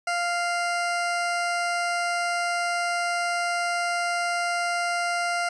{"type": "tone", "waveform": "20% pulse", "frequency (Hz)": 697, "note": "F5", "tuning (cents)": -4, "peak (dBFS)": -19, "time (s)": [0.07, 5.49], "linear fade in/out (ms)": 5, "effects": ["resampled to 22050 Hz"]}